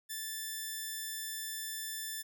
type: tone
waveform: 5% pulse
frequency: 1760 Hz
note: A6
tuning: in tune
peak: -27 dBFS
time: 0.09-2.23 s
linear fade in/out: 20 ms
effects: none